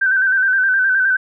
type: tone with vibrato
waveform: sine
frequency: 1545 Hz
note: G6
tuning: 26 cents flat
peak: -12 dBFS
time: 0.01-1.17 s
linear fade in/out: 10 ms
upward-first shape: square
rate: 9.6 Hz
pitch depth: 41 cents each way
effects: none